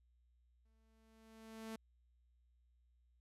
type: tone with exponential growth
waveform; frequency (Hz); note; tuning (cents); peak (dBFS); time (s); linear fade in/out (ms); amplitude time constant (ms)
sawtooth; 222.3; A3; +18; -40; 0.65-1.76; 5; 240
effects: added 60 Hz sine -70 dBFS peak until 3.2 s + resampled to 32000 Hz